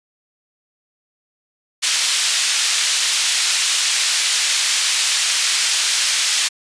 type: band-pass noise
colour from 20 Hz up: pink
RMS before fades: -18 dBFS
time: 1.82-6.49 s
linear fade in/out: 20 ms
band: 2900 to 8800 Hz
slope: 12 dB/octave
effects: resampled to 22050 Hz